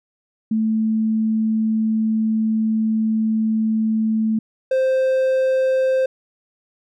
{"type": "tone pair in turn", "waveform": ["sine", "triangle"], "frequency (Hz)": [220, 523.3], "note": ["A3", "C5"], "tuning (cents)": [0, 0], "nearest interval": "octave + minor third", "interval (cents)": 1500, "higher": "second", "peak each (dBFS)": [-16, -13], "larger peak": "second", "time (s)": [[0.51, 4.39], [4.71, 6.06]], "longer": "first", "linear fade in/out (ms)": 5, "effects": []}